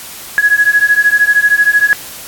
sine beating tone pair, 1669 / 1682 Hz, G#6 / G#6, +8 / +22 cents, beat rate 13 Hz, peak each -10 dBFS, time 0.38-1.93 s, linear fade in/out 0 ms, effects white hiss -29 dBFS RMS until 2.27 s + AAC 64 kbps

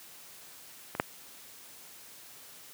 clicks, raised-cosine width 0.5 ms, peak -22 / -10 dBFS, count 2, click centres 0.951 / 0.999 s, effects white hiss -51 dBFS RMS until 2.73 s + high-pass 100 Hz 12 dB/octave

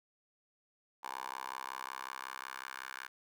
10% pulse tone with high-pass filter sweep, 65.41 Hz, C2, in tune, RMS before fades -44 dBFS, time 1.03-3.08 s, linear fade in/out 10 ms, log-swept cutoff 900 to 1400 Hz, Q 3.2, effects none

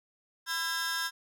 40% pulse tone cluster, 1003 / 1344 / 1623 / 3657 / 5300 Hz, B5 / E6 / G#6 / A#7 / E8, +26 / +33 / -40 / -34 / +9 cents, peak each -39 / -40 / -32 / -38 / -37 dBFS, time 0.46-1.11 s, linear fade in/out 50 ms, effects none

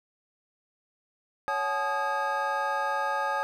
triangle tone cluster, 558 / 757 / 858 / 1238 / 1632 Hz, C#5 / F#5 / A5 / D#6 / G#6, +11 / +39 / -44 / -9 / -31 cents, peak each -32 / -35 / -28 / -30 / -32 dBFS, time 1.48-3.43 s, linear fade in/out 0 ms, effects none

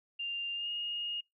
sine tone with pitch glide, 2794 to 2854 Hz, F7 to F7, 0 to +37 cents, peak -34 dBFS, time 0.19-1.21 s, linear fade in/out 10 ms, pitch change +37 cents, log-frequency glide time 0.54-0.69 s, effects noise-tail reverb RT60 0.2 s tail -24 dB re dry

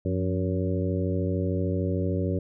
harmonic tone with a mistuned harmonic, 93.3 Hz, F#2, 15 cents sharp, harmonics 1 / 2 / 3 / 4 / 5 / 6, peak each -27 / -30 / -32 / -33 / -34 / -35 dBFS, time 0.05-2.39 s, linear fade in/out 5 ms, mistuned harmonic 2, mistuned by -85 cents, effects none

